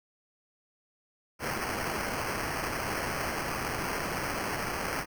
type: noise with sample-and-hold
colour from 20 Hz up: white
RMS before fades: -33 dBFS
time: 1.39-5.06 s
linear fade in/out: 50 ms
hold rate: 3675 Hz
effects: none